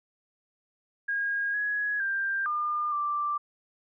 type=tone with pitch steps; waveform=sine; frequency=1631 / 1673 / 1586 / 1205 / 1176 Hz; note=G#6 / G#6 / G6 / D6 / D6; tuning=-32 / +12 / +20 / +44 / +2 cents; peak=-26 dBFS; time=1.08-3.38 s; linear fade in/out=10 ms; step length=460 ms; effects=none